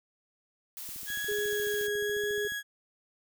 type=noise; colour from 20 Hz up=blue; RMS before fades=-41 dBFS; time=0.77-1.87 s; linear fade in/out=0 ms
type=click train; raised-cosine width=3 ms; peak=-39 dBFS; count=24; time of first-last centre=0.89-2.521 s; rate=14.1 Hz
type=tone with vibrato; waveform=35% pulse; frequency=1661.2 Hz; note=G#6; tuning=in tune; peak=-31 dBFS; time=1.06-2.63 s; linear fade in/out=50 ms; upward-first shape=sine; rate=0.99 Hz; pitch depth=9 cents each way
type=tone; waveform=sine; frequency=415.3 Hz; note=G#4; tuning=in tune; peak=-30 dBFS; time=1.28-2.48 s; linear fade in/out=10 ms
effects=none